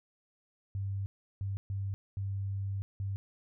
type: tone bursts at uneven times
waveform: sine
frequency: 98.3 Hz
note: G2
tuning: 5 cents sharp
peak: -32 dBFS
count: 5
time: 0.75-1.06 / 1.41-1.57 / 1.7-1.94 / 2.17-2.82 / 3-3.16 s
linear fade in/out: 0 ms
effects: none